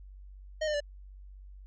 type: tone with pitch steps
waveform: square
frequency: 622.3 / 602.5 / 583.3 Hz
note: D#5 / D5 / D5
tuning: 0 / +44 / -12 cents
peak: -29 dBFS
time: 0.61-0.805 s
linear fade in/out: 10 ms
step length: 65 ms
effects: added 48 Hz sine -46 dBFS peak until 1.66 s + resampled to 16000 Hz